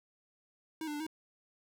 square tone with pitch steps, 318.2 / 297.5 / 294 / 316.2 Hz, D#4 / D4 / D4 / D#4, +39 / +22 / +2 / +28 cents, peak -37 dBFS, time 0.81-1.066 s, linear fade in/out 2 ms, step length 64 ms, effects none

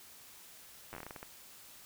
slowing click train, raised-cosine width 0.5 ms, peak -29 dBFS, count 11, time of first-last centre 0.93-1.229 s, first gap 9 ms, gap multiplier 1.25, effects white hiss -55 dBFS RMS until 1.85 s

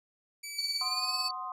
15% pulse tone with pitch glide, 2300 to 2567 Hz, D7 to E7, -37 to -47 cents, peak -32 dBFS, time 0.43-1.29 s, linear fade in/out 10 ms, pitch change +190 cents, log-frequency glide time 0.79-1.14 s
sine tone with tremolo, 4524 Hz, C#8, 34 cents sharp, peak -27 dBFS, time 0.58-1.31 s, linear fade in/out 5 ms, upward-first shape triangle, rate 18 Hz, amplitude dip 75%
sine chord, C diminished, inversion second, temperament equal, 740 / 1046.5 / 1244.5 Hz, Gb5 / C6 / Eb6, 0 / 0 / 0 cents, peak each -42 / -37 / -41 dBFS, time 0.81-1.52 s, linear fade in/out 2 ms
effects none

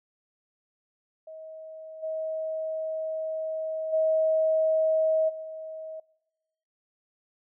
sine tone with level steps, 635 Hz, D#5, 35 cents sharp, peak -40 / -29 / -21 / -36 dBFS, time 1.27-6 s, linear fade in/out 5 ms, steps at 2.02 / 3.92 / 5.28 s, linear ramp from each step 20 ms, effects noise-tail reverb RT60 1.0 s tail -23 dB re dry

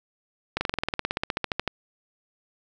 slowing click train, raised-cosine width 0.3 ms, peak -9 dBFS, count 20, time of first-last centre 0.57-1.677 s, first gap 40 ms, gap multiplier 1.04, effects none

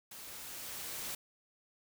white noise with level ramp, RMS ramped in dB -49 to -40 dBFS, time 0.11-1.15 s, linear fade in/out 5 ms, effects none

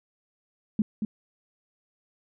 sine tone with echo, 213.3 Hz, G#3, 46 cents sharp, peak -19 dBFS, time 0.79-0.82 s, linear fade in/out 2 ms, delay 230 ms, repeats 1, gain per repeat -6 dB, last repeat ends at 1.05 s, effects none

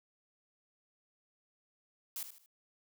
blue noise with echo, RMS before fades -40 dBFS, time 2.16-2.23 s, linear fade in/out 2 ms, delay 77 ms, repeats 3, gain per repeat -9 dB, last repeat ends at 2.461 s, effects none

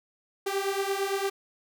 sawtooth beating tone pair, 388.6 / 397.4 Hz, G4 / G4, -15 / +24 cents, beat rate 8.8 Hz, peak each -26 dBFS, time 0.46-1.3 s, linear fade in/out 10 ms, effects none

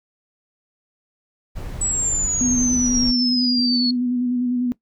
brown noise, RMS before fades -29 dBFS, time 1.55-3.12 s, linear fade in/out 20 ms
sine exponential sweep, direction down, 7902 to 4333 Hz, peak -19 dBFS, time 1.81-3.91 s, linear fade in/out 5 ms
sine tone with vibrato, 246.9 Hz, B3, in tune, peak -18 dBFS, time 2.41-4.72 s, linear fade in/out 0 ms, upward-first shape square, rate 10 Hz, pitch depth 22 cents each way
effects noise-tail reverb RT60 0.1 s tail -19 dB re dry

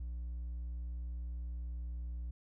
sine tone with hard clipping, 60.1 Hz, B1, 46 cents flat, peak -39 dBFS, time 0-2.31 s, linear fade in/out 5 ms, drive 2 dB, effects none

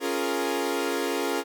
sawtooth chord, Bb minor seventh, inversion first, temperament equal, 277.2 / 349.2 / 415.3 / 466.2 Hz, Db4 / F4 / Ab4 / Bb4, 0 / 0 / 0 / 0 cents, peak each -27 dBFS, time 0-1.44 s, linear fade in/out 50 ms, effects none

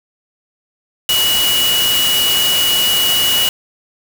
sine tone in noise, 2923 Hz, F#7, 22 cents flat, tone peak -13 dBFS, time 1.09-3.49 s, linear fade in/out 2 ms, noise white, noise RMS -18 dBFS, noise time 1.09-3.49 s, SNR +2 dB, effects none

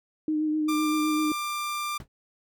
sine tone with vibrato, 307.5 Hz, D#4, 20 cents flat, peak -23 dBFS, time 0.28-1.32 s, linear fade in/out 2 ms, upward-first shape sine, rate 7.8 Hz, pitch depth 21 cents each way
sawtooth tone, 1188 Hz, D6, 20 cents sharp, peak -25 dBFS, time 0.68-1.98 s, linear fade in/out 10 ms
brown noise with exponential decay, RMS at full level -33 dBFS, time 2-2.08 s, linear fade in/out 2 ms, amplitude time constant 16 ms
effects none

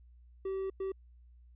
triangle tone bursts at uneven times, 384.7 Hz, G4, 33 cents flat, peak -31 dBFS, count 2, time 0.45-0.7 / 0.8-0.92 s, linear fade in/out 5 ms, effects added 60 Hz sine -55 dBFS peak until 1.55 s + resampled to 8000 Hz

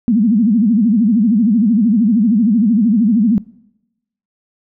sine tone with vibrato, 220 Hz, A3, in tune, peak -9 dBFS, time 0.08-3.38 s, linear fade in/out 0 ms, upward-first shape sine, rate 13 Hz, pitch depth 200 cents each way, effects noise-tail reverb RT60 0.9 s tail -22 dB re dry

